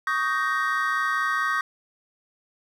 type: chord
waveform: triangle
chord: Eb dominant seventh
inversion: third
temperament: just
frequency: 1120.1 / 1244.5 / 1555.6 / 1866.8 Hz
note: Db6 / Eb6 / G6 / Bb6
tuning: +18 / 0 / -14 / +2 cents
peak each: -26 dBFS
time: 0.07-1.61 s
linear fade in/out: 2 ms
effects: none

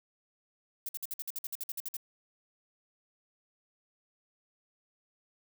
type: noise bursts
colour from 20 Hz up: violet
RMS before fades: -37 dBFS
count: 14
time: 0.86-1.968 s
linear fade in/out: 2 ms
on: 29 ms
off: 54 ms
effects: none

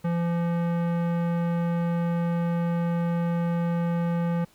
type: tone with tanh clipping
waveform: sine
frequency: 170.6 Hz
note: F3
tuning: 40 cents flat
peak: -25 dBFS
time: 0.04-4.45 s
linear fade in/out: 10 ms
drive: 18 dB
effects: pink hiss -59 dBFS RMS until 4.54 s

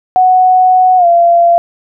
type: tone with pitch glide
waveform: sine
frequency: 740 to 686.5 Hz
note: F#5 to F5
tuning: 0 to -30 cents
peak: -4 dBFS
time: 0.16-1.58 s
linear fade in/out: 0 ms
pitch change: -130 cents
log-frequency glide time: 0.97-1.06 s
effects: none

